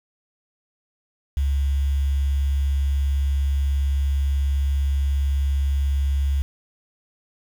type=tone with quantisation; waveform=sine; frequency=69.3 Hz; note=C#2; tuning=in tune; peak=-18 dBFS; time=1.37-6.42 s; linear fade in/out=0 ms; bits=7; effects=none